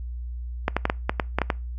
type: clicks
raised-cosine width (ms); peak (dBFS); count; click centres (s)
0.5; -6; 9; 0.681 / 0.766 / 0.854 / 0.899 / 1.095 / 1.198 / 1.386 / 1.417 / 1.502
effects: noise-tail reverb RT60 0.3 s tail -24 dB re dry + added 60 Hz sine -30 dBFS peak until 1.78 s

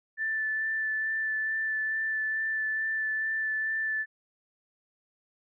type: tone with vibrato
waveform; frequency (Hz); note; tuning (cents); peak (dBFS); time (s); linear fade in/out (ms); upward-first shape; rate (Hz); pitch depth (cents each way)
sine; 1760; A6; 0; -27; 0.17-4.06; 50; sine; 2.3; 11
effects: none

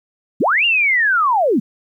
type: linear two-way sweep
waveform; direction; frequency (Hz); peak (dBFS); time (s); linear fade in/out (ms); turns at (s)
sine; up then down; 124.4 to 2850 to 181.7; -12; 0.4-1.6; 10; 0.65
effects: 9-bit

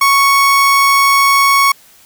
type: tone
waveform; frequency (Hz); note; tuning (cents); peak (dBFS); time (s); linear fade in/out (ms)
30% pulse; 1108.7; C#6; 0; -5; 0.01-1.72; 5
effects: white hiss -45 dBFS RMS until 2.05 s

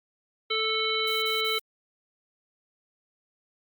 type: harmonic tone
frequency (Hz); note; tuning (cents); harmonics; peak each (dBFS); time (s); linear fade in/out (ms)
440; A4; 0; 1 / 3 / 5 / 7 / 9; -31 / -32 / -31 / -31 / -30; 0.5-1.59; 10
type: noise bursts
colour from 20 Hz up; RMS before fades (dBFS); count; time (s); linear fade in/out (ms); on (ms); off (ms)
violet; -40; 3; 1.07-1.596; 2; 150; 38
effects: Opus 48 kbps

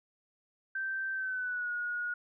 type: tone with pitch glide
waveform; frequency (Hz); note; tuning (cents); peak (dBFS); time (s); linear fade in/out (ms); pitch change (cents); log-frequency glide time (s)
sine; 1559 to 1446.2; G6 to F#6; -10 to -40; -32; 0.75-2.14; 5; -130; 1.13-1.71
effects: none

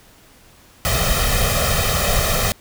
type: noise with comb filter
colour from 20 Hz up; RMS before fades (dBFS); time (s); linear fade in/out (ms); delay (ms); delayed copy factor
pink; -18; 0.85-2.52; 0; 1.6; +0.9
effects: pink hiss -49 dBFS RMS until 2.6 s

